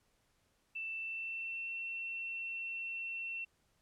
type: tone with pitch glide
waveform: sine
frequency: 2663 to 2705 Hz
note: E7 to E7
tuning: +17 to +44 cents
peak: -38 dBFS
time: 0.75-3.45 s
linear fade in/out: 10 ms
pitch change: +27 cents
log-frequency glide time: 0.96-1.71 s
effects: pink hiss -75 dBFS RMS until 3.81 s + low-pass 12000 Hz 12 dB/octave